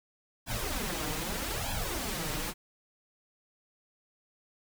pink noise with flanger, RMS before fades -34 dBFS, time 0.46-2.54 s, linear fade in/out 50 ms, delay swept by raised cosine 1.2 to 6.6 ms, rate 0.8 Hz, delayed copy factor +1, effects none

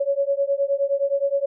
sine beating tone pair, 553 / 562.6 Hz, C#5 / C#5, -4 / +26 cents, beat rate 9.6 Hz, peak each -22 dBFS, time 0-1.46 s, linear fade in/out 10 ms, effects none

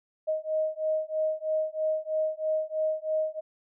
sine beating tone pair, 624 / 627.1 Hz, D#5 / D#5, +5 / +13 cents, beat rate 3.1 Hz, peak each -29 dBFS, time 0.27-3.41 s, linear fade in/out 20 ms, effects none

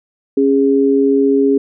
sine tone pair together, 274.9 / 410.5 Hz, C#4 / G#4, -14 / -20 cents, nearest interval perfect fifth, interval 694 cents, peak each -12 dBFS, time 0.37-1.58 s, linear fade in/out 5 ms, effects none

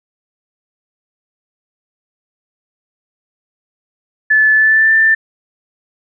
sine tone with pitch glide, 1736 to 1778.6 Hz, A6 to A6, -24 to +18 cents, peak -7 dBFS, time 4.3-5.15 s, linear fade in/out 10 ms, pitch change +42 cents, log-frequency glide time 4.53-4.94 s, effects none

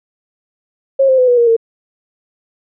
sine tone with pitch steps, 541 / 522.9 / 505.4 / 488.4 / 472.1 / 456.2 Hz, C#5 / C5 / B4 / B4 / A#4 / A#4, -42 / -1 / +40 / -19 / +22 / -37 cents, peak -7 dBFS, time 0.99-1.566 s, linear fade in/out 10 ms, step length 96 ms, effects none

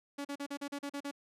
sawtooth tone bursts, 283.6 Hz, C#4, 40 cents sharp, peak -33 dBFS, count 9, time 0.18-1.113 s, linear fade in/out 10 ms, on 69 ms, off 39 ms, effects low-pass 11000 Hz 12 dB/octave

